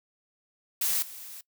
blue noise with level steps, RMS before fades -27 / -43 dBFS, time 0.81-1.41 s, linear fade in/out 5 ms, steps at 1.02 s, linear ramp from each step 5 ms, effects noise-tail reverb RT60 0.1 s tail -21 dB re dry

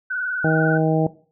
sine tone with vibrato, 1480 Hz, F#6, in tune, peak -22 dBFS, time 0.1-0.78 s, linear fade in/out 10 ms, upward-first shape sine, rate 20 Hz, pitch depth 56 cents each way
harmonic tone, 158.7 Hz, D#3, 35 cents sharp, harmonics 1 / 2 / 3 / 4 / 5, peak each -19 / -22 / -24 / -25 / -26 dBFS, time 0.44-1.07 s, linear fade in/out 5 ms
effects noise-tail reverb RT60 0.4 s tail -17 dB re dry

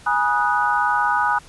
sine chord, G# minor seventh, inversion none, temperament equal with one note detuned, 830.6 / 966.3 / 1244.5 / 1480 Hz, G#5 / B5 / D#6 / F#6, 0 / -38 / 0 / 0 cents, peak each -22 dBFS, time 0.06-1.39 s, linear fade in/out 10 ms, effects pink hiss -46 dBFS RMS until 1.48 s + resampled to 24000 Hz

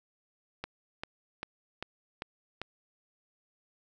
click train, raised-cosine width 0.3 ms, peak -20 dBFS, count 6, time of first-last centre 0.64-2.616 s, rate 2.53 Hz, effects none

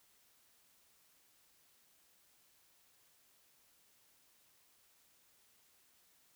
silence, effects white hiss -70 dBFS RMS until 6.35 s

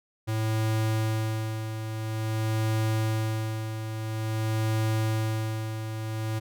square tone with tremolo, 110 Hz, A2, in tune, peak -24 dBFS, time 0.27-6.4 s, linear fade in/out 20 ms, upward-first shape sine, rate 0.49 Hz, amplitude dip 60%, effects none

